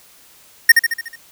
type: tone with echo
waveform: square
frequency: 1845 Hz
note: A#6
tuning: 18 cents flat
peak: -3 dBFS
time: 0.69-0.72 s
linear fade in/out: 5 ms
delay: 73 ms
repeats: 6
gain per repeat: -5 dB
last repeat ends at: 1.158 s
effects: white hiss -48 dBFS RMS until 1.31 s